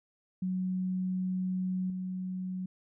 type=tone with level steps; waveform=sine; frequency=185 Hz; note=F#3; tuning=in tune; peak=-29 / -33 dBFS; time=0.42-2.66 s; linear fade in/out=5 ms; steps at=1.9 s; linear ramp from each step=2 ms; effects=none